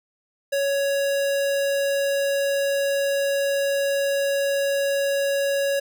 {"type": "tone", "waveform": "square", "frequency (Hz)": 557, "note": "C#5", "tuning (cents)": 8, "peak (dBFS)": -21, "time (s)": [0.52, 5.8], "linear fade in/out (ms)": 10, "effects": []}